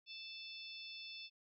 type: harmonic tone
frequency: 880 Hz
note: A5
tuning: in tune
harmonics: 3 / 4 / 5 / 6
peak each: -52 / -52 / -56 / -54 dBFS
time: 0.06-1.3 s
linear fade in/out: 50 ms
effects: none